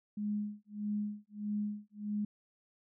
sine tone with tremolo, 208.3 Hz, G#3, 5 cents sharp, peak -31 dBFS, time 0.17-2.25 s, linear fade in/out 5 ms, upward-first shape sine, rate 1.6 Hz, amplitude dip 100%, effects none

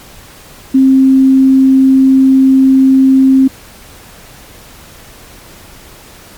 sine tone, 265.5 Hz, C4, 25 cents sharp, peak -3 dBFS, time 0.74-3.48 s, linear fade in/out 10 ms, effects pink hiss -36 dBFS RMS until 6.37 s + MP3 96 kbps

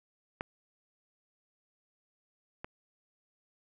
clicks, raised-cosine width 0.5 ms, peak -19 / -24 dBFS, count 2, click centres 0.409 / 2.645 s, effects none

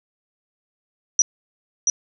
sine tone with echo, 5840 Hz, F#8, 24 cents flat, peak -11 dBFS, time 1.19-1.22 s, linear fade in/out 2 ms, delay 680 ms, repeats 1, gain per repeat -4 dB, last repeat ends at 1.9 s, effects none

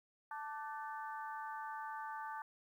harmonic tone with a mistuned harmonic, 293.7 Hz, D4, in tune, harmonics 3 / 4 / 5 / 6, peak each -44 / -48 / -50 / -55 dBFS, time 0.31-2.42 s, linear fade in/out 2 ms, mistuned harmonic 5, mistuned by +53 cents, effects 12-bit

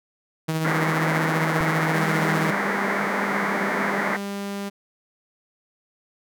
sawtooth tone with tremolo, 159.4 Hz, D#3, 42 cents sharp, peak -17 dBFS, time 0.48-2.51 s, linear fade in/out 10 ms, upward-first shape triangle, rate 15 Hz, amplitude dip 40%
white band-pass noise, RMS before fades -25 dBFS, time 0.64-4.17 s, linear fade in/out 10 ms, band 150 to 2200 Hz, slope 96 dB/octave
click, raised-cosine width 5 ms, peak -18 dBFS, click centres 1.608 s
sawtooth tone, 200 Hz, G3, 35 cents sharp, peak -24 dBFS, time 1.93-4.7 s, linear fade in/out 20 ms
effects none

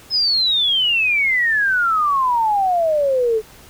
sine exponential sweep, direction down, 5190 to 425.8 Hz, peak -14 dBFS, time 0.1-3.42 s, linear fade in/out 50 ms, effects pink hiss -44 dBFS RMS until 3.69 s

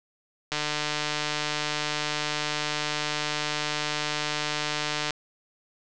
click train, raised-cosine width 0.2 ms, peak -10 dBFS, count 689, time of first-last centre 0.52-5.107 s, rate 150 Hz, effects resampled to 22050 Hz

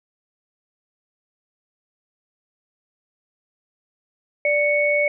sine tone pair together, 587.3 / 2219 Hz, D5 / C#7, 0 / +1 cents, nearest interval octave + major seventh, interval 2301 cents, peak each -19 dBFS, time 4.45-5.08 s, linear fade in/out 2 ms, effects none

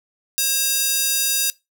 square tone with high-pass filter, 539 Hz, C#5, 49 cents flat, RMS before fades -20 dBFS, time 0.38-1.5 s, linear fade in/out 0 ms, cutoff 5700 Hz, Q 0.97, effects noise-tail reverb RT60 0.2 s tail -20 dB re dry

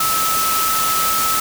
sine tone in noise, 1303 Hz, E6, 20 cents flat, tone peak -18 dBFS, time 0-1.4 s, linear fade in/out 5 ms, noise white, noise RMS -20 dBFS, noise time 0-1.4 s, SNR -1 dB, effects none

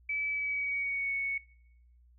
sine tone with pitch glide, 2300 to 2217 Hz, D7 to C#7, -37 to 0 cents, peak -30 dBFS, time 0.09-1.38 s, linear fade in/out 5 ms, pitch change -63 cents, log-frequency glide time 0.29-1.12 s, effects noise-tail reverb RT60 0.8 s tail -22 dB re dry + added 60 Hz sine -58 dBFS peak until 2.18 s

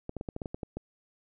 clicks, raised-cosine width 2 ms, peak -22 dBFS, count 10, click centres 0.094 / 0.167 / 0.211 / 0.288 / 0.364 / 0.418 / 0.458 / 0.545 / 0.632 / 0.77 s, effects none

